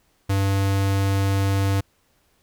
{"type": "tone", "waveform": "square", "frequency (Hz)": 98, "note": "G2", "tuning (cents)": 0, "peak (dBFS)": -19, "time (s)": [0.29, 1.81], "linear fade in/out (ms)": 10, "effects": ["pink hiss -64 dBFS RMS until 2.42 s"]}